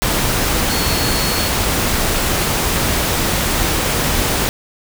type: tone in noise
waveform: sine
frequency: 4362 Hz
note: C#8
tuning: 29 cents flat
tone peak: -24 dBFS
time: 0.7-1.48 s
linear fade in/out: 0 ms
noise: pink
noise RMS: -17 dBFS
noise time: 0.02-4.49 s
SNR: -10 dB
effects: none